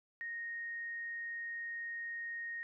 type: tone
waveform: sine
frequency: 1862 Hz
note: A#6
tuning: 2 cents flat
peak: -39 dBFS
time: 0.21-2.63 s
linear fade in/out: 0 ms
effects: none